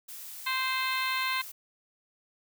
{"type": "noise", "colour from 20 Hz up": "blue", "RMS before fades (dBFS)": -43, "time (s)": [0.08, 1.52], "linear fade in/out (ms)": 10}
{"type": "harmonic tone", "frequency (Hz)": 521, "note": "C5", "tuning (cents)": -7, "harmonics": [2, 3, 4, 5, 6, 7, 8], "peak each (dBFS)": [-32, -36, -33, -36, -41, -39, -37], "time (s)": [0.46, 1.42], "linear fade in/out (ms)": 10}
{"effects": []}